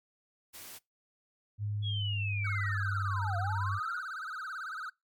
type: noise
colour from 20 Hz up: white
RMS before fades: -47 dBFS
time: 0.53-0.79 s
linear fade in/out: 20 ms
type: tone with pitch glide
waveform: sine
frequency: 103.83 to 98 Hz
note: G#2 to G2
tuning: 0 to 0 cents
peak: -31 dBFS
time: 1.58-3.8 s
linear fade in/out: 50 ms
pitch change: -100 cents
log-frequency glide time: 1.83-3.07 s
type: linear two-way sweep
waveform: sine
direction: down then up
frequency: 3380 to 676 to 1525 Hz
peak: -35 dBFS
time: 1.82-4.03 s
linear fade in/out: 50 ms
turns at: 3.37 s
type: tone with vibrato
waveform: triangle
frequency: 1396.9 Hz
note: F6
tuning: in tune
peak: -35 dBFS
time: 2.44-4.9 s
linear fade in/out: 10 ms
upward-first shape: sine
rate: 18 Hz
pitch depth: 200 cents each way
effects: noise-tail reverb RT60 0.2 s tail -24 dB re dry + MP3 96 kbps